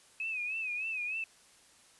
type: tone with vibrato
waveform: sine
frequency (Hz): 2544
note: D#7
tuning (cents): +38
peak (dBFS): -33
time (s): 0.2-1.24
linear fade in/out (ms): 2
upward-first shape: sine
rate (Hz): 3.3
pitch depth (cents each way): 89
effects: white hiss -61 dBFS RMS until 1.99 s + resampled to 24000 Hz